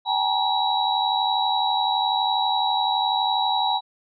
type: tone cluster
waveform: sine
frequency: 773 / 845 / 946 / 3892 Hz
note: G5 / G#5 / A#5 / B7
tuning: -24 / +30 / +25 / -26 cents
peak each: -25 dBFS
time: 0.05-3.81 s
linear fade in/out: 50 ms
effects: none